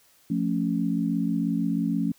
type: chord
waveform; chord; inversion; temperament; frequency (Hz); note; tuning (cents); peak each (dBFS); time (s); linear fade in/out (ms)
sine; F augmented; none; equal with one note detuned; 174.61 / 220.8 / 277.2; F3 / A3 / C#4; 0 / +6 / 0; -27; 0.3-2.12; 5
effects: white hiss -60 dBFS RMS until 2.18 s